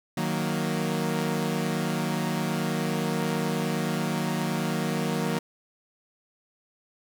sawtooth chord, D# minor, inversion none, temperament equal, 155.56 / 185 / 233.1 Hz, D#3 / F#3 / A#3, 0 / 0 / 0 cents, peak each -26 dBFS, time 0.17-5.39 s, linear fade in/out 5 ms, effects none

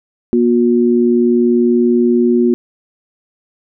sine tone pair together, 240 / 360.2 Hz, B3 / F#4, -49 / -46 cents, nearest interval perfect fifth, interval 703 cents, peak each -11 / -12 dBFS, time 0.33-2.54 s, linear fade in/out 0 ms, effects none

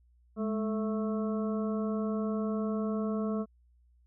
harmonic tone with a mistuned harmonic, 220 Hz, A3, in tune, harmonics 1 / 2 / 3 / 5 / 6, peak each -30 / -36 / -40 / -44 / -46 dBFS, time 0.36-3.46 s, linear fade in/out 50 ms, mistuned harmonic 1, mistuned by -69 cents, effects added 60 Hz sine -61 dBFS peak until 4.06 s

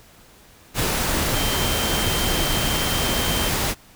sine tone in noise, 3136 Hz, G7, in tune, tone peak -28 dBFS, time 1.32-3.52 s, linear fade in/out 50 ms, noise pink, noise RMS -22 dBFS, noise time 0.74-3.75 s, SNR -9 dB, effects pink hiss -50 dBFS RMS until 3.95 s

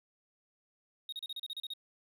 triangle tone bursts, 3748 Hz, A#7, 9 cents sharp, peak -36 dBFS, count 10, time 1.09-1.736 s, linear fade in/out 2 ms, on 34 ms, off 34 ms, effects none

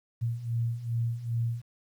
sine beating tone pair, 115.1 / 117.6 Hz, A#2 / A#2, -22 / +16 cents, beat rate 2.5 Hz, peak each -33 / -29 dBFS, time 0.21-1.62 s, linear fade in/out 20 ms, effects 10-bit

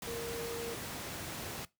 sine tone in noise, 466.2 Hz, A#4, in tune, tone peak -38 dBFS, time 0.07-0.74 s, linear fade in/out 2 ms, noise pink, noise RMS -41 dBFS, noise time 0.02-1.65 s, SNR 0 dB, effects noise-tail reverb RT60 0.2 s tail -20 dB re dry + high-pass 80 Hz 12 dB/octave

